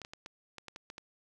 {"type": "clicks", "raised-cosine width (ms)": 0.2, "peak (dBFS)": -27, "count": 9, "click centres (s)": [0.017, 0.049, 0.135, 0.261, 0.583, 0.683, 0.761, 0.901, 0.981], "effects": []}